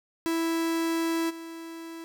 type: tone with level steps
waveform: 45% pulse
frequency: 329.6 Hz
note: E4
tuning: in tune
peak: -25 / -38 dBFS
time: 0.26-2.04 s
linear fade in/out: 0 ms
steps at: 1.29 s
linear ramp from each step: 20 ms
effects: none